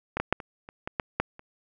clicks, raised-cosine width 0.5 ms, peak -13 / -11 / -6 / -23 / -27 / -17 / -11 / -8 / -29 dBFS, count 9, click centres 0.17 / 0.2 / 0.326 / 0.402 / 0.689 / 0.875 / 0.998 / 1.2 / 1.394 s, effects none

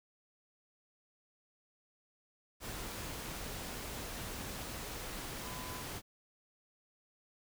sine tone in noise, 1006 Hz, B5, 32 cents sharp, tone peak -48 dBFS, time 5.42-5.85 s, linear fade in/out 50 ms, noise pink, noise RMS -43 dBFS, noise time 2.6-6.02 s, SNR -8 dB, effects none

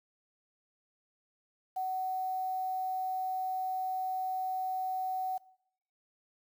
sine tone with quantisation, 750 Hz, F#5, 23 cents sharp, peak -31 dBFS, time 1.76-5.38 s, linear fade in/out 10 ms, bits 9, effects noise-tail reverb RT60 0.7 s tail -21 dB re dry

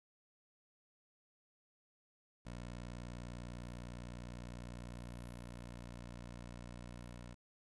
15% pulse tone with level ramp, 59.9 Hz, A#1, 48 cents sharp, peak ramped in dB -39 to -42 dBFS, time 2.45-7.35 s, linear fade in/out 20 ms, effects resampled to 22050 Hz + 11-bit

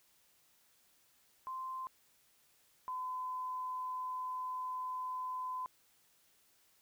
sine tone pair in turn, 1040 / 1016.2 Hz, C6 / B5, -11 / +49 cents, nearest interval unison, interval 40 cents, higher first, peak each -39 / -37 dBFS, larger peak second, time 1.47-1.87 / 2.88-5.66 s, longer second, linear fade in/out 0 ms, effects white hiss -70 dBFS RMS until 6.81 s

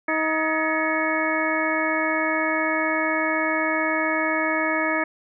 harmonic tone with a mistuned harmonic, 315.8 Hz, D#4, 26 cents sharp, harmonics 1 / 2 / 3 / 4 / 5 / 6 / 7, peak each -27 / -27 / -30 / -29 / -27 / -33 / -27 dBFS, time 0.08-5.04 s, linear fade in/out 5 ms, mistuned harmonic 5, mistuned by +120 cents, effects none

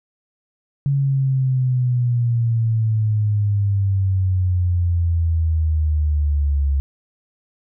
sine exponential sweep, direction down, 140.6 to 68.9 Hz, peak -15 dBFS, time 0.86-6.8 s, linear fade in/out 0 ms, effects none

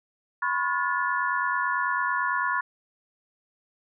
sine tone cluster, 997 / 1086 / 1433 / 1729 Hz, B5 / C#6 / F6 / A6, +16 / -36 / +44 / -31 cents, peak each -29 dBFS, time 0.42-2.61 s, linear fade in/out 5 ms, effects none

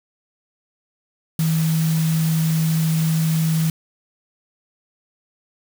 sine tone in noise, 160.2 Hz, E3, 49 cents flat, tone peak -16 dBFS, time 1.39-3.7 s, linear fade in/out 2 ms, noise white, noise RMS -31 dBFS, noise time 1.39-3.7 s, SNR +12 dB, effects none

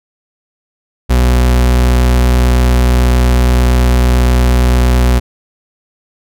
40% pulse tone with vibrato, 61.74 Hz, B1, in tune, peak -6 dBFS, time 1.09-5.2 s, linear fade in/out 20 ms, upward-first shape triangle, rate 8.8 Hz, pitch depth 9 cents each way, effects none

